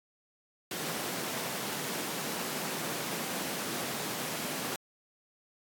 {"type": "high-pass noise", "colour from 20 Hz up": "pink", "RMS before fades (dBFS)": -36, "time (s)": [0.71, 4.76], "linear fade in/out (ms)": 2, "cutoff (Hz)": 160, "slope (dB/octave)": 24, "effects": ["AAC 64 kbps"]}